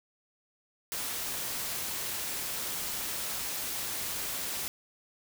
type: noise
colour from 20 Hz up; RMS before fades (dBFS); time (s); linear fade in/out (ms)
white; -35; 0.92-4.68; 0
effects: none